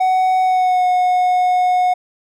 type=tone with pitch glide; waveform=triangle; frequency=746 to 728.1 Hz; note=F#5 to F#5; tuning=+14 to -28 cents; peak=-10 dBFS; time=0-1.94 s; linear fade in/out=10 ms; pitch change=-42 cents; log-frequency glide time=0.42-0.86 s; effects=none